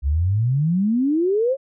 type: exponential sweep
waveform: sine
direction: up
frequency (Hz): 65.41 to 557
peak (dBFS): -16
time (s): 0.02-1.57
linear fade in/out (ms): 50
effects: none